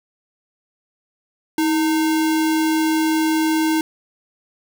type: tone with sample-and-hold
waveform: sine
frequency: 317.8 Hz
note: D#4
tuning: 37 cents sharp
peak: -15 dBFS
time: 1.58-3.81 s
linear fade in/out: 2 ms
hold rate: 1225 Hz
effects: none